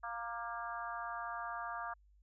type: harmonic tone with a mistuned harmonic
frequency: 233.1 Hz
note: A#3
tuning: in tune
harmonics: 3 / 4 / 5 / 6 / 7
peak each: -45 / -46 / -43 / -48 / -48 dBFS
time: 0.03-1.94 s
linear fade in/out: 10 ms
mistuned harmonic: 5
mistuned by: +25 cents
effects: added 50 Hz sine -63 dBFS peak until 2.22 s